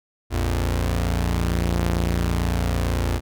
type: tone pair together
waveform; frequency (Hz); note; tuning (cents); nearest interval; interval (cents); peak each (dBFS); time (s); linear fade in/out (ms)
sawtooth; 57.84 / 86.6; A#1 / F2; -13 / -14; perfect fifth; 699; -18 / -20; 0.3-3.21; 50
effects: none